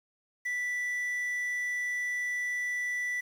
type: tone with quantisation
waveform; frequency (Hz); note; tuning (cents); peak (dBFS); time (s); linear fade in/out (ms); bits
triangle; 1971; B6; -4; -28; 0.45-3.21; 10; 9
effects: none